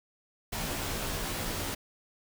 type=noise with comb filter; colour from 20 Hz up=pink; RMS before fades=-34 dBFS; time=0.52-1.75 s; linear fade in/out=10 ms; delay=16 ms; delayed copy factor=-0.65; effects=none